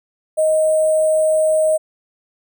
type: tone with sample-and-hold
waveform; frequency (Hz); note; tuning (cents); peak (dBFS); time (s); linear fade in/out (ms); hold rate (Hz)
sine; 627; D#5; +13; -12; 0.37-1.78; 20; 8820
effects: none